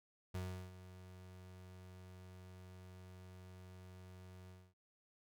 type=tone with ADSR envelope; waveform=35% pulse; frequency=92 Hz; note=F#2; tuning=9 cents flat; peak=-38 dBFS; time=0.34-4.74 s; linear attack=9 ms; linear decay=360 ms; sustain=-14 dB; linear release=250 ms; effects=none